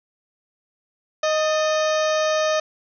harmonic tone with a mistuned harmonic, 622 Hz, D#5, 1 cent flat, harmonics 1 / 2 / 3 / 4 / 5 / 6 / 7 / 8 / 9 / 10, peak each -19 / -26 / -30 / -33 / -36 / -34 / -39 / -39 / -36 / -36 dBFS, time 1.23-2.6 s, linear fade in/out 5 ms, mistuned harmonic 3, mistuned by -71 cents, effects none

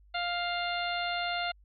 harmonic tone with a mistuned harmonic, 700 Hz, F5, 4 cents sharp, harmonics 1 / 2 / 3 / 4 / 5 / 6, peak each -33 / -36 / -38 / -39 / -40 / -41 dBFS, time 0.14-1.52 s, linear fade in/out 10 ms, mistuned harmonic 5, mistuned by +29 cents, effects added 50 Hz sine -56 dBFS peak until 1.64 s

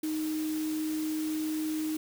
sine tone in noise, 311.1 Hz, D#4, in tune, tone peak -29 dBFS, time 0.03-1.97 s, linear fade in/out 5 ms, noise white, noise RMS -43 dBFS, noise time 0.03-1.97 s, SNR +11 dB, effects none

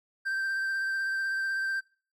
triangle tone with vibrato, 1568 Hz, G6, in tune, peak -26 dBFS, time 0.25-1.81 s, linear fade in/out 20 ms, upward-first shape triangle, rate 16 Hz, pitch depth 19 cents each way, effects noise-tail reverb RT60 0.4 s tail -24 dB re dry

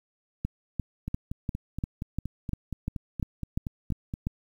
two click trains, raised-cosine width 5 ms, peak -16 / -20 dBFS, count 12 / 14, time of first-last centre 0.45-4.269 / 1.08-4.139 s, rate 2.88 / 4.25 Hz, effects 9-bit

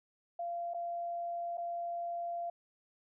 sine tone with dropouts, 689 Hz, F5, 24 cents flat, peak -35 dBFS, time 0.39-2.5 s, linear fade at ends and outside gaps 5 ms, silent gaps 0.737-0.744 / 1.573-1.579 s, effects none

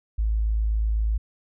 sine tone, 54 Hz, A1, 32 cents flat, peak -20 dBFS, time 0.18-1.18 s, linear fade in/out 10 ms, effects none

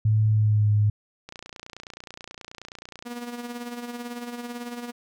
sine tone with pitch glide, 108.2 to 104.88 Hz, A2 to G#2, -29 to +17 cents, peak -17 dBFS, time 0.05-0.9 s, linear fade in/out 5 ms, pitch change -54 cents, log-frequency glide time 0.29-0.69 s
click train, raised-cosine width 0.2 ms, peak -22 dBFS, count 52, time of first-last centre 1.29-3.025 s, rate 29.4 Hz
sawtooth tone with tremolo, 240.6 Hz, B3, 45 cents flat, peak -27 dBFS, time 3.05-4.92 s, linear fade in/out 20 ms, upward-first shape sine, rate 18 Hz, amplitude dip 55%
effects none

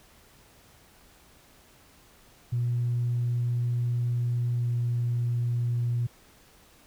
sine tone with pitch glide, 120.6 to 119.84 Hz, B2 to A#2, -41 to +48 cents, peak -23 dBFS, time 2.52-6.07 s, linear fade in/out 10 ms, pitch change -11 cents, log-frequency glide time 4.54-4.74 s, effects tanh soft clip ceiling -20 dBFS + pink hiss -57 dBFS RMS until 6.86 s

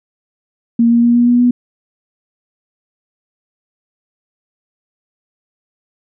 sine tone with pitch steps, 233.1 / 235.4 / 237.7 / 240.1 / 242.4 / 244.8 Hz, A#3 / A#3 / A#3 / B3 / B3 / B3, 0 / +17 / +34 / -49 / -32 / -15 cents, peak -7 dBFS, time 0.79-1.51 s, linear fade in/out 5 ms, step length 120 ms, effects none

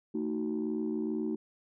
sine chord, D# diminished, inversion second, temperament just, 224 / 311.1 / 373.4 Hz, A3 / D#4 / F#4, +31 / 0 / +16 cents, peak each -33 / -33 / -35 dBFS, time 0.14-1.36 s, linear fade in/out 10 ms, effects tanh soft clip ceiling -24 dBFS

